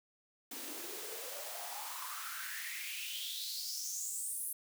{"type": "noise with high-pass filter sweep", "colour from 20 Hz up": "white", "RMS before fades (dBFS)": -42, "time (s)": [0.51, 4.53], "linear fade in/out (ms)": 5, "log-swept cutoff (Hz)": [250, 11000], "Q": 5.7, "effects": []}